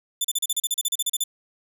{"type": "tone bursts", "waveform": "15% pulse", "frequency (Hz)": 3520, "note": "A7", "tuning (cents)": 0, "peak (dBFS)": -14, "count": 15, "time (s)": [0.21, 1.239], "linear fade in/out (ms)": 5, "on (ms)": 35, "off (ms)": 36, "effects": []}